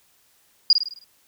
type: tone with echo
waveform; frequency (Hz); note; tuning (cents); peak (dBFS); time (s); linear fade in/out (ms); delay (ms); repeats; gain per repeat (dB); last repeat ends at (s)
sine; 4856; D#8; -43; -10; 0.7-0.73; 2; 52; 6; -6; 1.042
effects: white hiss -61 dBFS RMS until 1.27 s